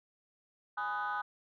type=chord; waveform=sine; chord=G# minor seventh; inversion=none; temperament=just; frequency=830.6 / 996.7 / 1245.9 / 1495.1 Hz; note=G#5 / B5 / D#6 / F#6; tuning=0 / +16 / +2 / +18 cents; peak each=-37 / -40 / -36 / -37 dBFS; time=0.77-1.22 s; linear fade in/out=10 ms; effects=tanh soft clip ceiling -27 dBFS